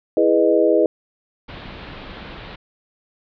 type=chord; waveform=sine; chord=E major seventh; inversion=none; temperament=equal with one note detuned; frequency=329.6 / 415.3 / 493.9 / 616.2 Hz; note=E4 / G#4 / B4 / D#5; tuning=0 / 0 / 0 / -17 cents; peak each=-18 dBFS; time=0.17-0.86 s; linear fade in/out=2 ms
type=low-pass noise; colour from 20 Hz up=pink; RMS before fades=-36 dBFS; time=1.48-2.56 s; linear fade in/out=10 ms; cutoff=4100 Hz; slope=48 dB/octave
effects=none